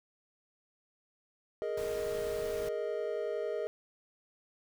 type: chord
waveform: triangle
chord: Ab suspended second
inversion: none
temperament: equal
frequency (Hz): 415.3 / 466.2 / 622.3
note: Ab4 / Bb4 / Eb5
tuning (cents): 0 / 0 / 0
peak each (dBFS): -35 / -35 / -35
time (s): 1.62-3.67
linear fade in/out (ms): 0
type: noise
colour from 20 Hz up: pink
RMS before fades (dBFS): -46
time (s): 1.77-2.69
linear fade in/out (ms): 5
effects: none